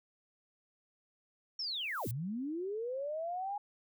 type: linear two-way sweep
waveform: sine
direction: down then up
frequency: 5550 to 98 to 831 Hz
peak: -35 dBFS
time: 1.59-3.58 s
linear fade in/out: 5 ms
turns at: 2.08 s
type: noise with exponential growth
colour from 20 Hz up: violet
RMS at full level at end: -42 dBFS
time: 1.6-2.11 s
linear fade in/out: 1 ms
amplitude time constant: 110 ms
effects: none